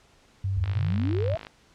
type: tone with pitch glide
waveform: sine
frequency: 96.6 to 97.22 Hz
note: G2 to G2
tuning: -25 to -14 cents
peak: -24 dBFS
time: 0.44-1.35 s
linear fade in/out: 5 ms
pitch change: +11 cents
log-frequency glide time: 0.91-1.02 s
type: exponential sweep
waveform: sine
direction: up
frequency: 65.5 to 680 Hz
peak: -27 dBFS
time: 0.57-1.37 s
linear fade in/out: 0 ms
type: click train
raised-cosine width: 0.3 ms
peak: -23 dBFS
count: 45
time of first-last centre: 0.64-1.469 s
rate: 53.1 Hz
effects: pink hiss -59 dBFS RMS until 1.74 s + low-pass 7000 Hz 12 dB/octave